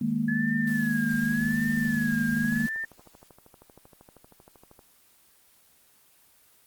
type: chord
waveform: sine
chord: D# suspended fourth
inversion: none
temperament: equal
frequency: 155.56 / 207.7 / 233.1 Hz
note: D#3 / G#3 / A#3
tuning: 0 / 0 / 0 cents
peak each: -32 / -29 / -26 dBFS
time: 0.01-2.67 s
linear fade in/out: 5 ms
type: tone with vibrato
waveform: sine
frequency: 1700 Hz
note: G#6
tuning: 40 cents sharp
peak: -29 dBFS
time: 0.28-2.85 s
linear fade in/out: 5 ms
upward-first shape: sine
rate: 0.88 Hz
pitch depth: 96 cents each way
type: noise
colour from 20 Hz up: white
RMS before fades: -45 dBFS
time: 0.67-2.69 s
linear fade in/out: 2 ms
type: click train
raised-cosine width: 1 ms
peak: -35 dBFS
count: 32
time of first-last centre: 2.37-4.792 s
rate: 12.8 Hz
effects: white hiss -60 dBFS RMS until 6.66 s + Opus 24 kbps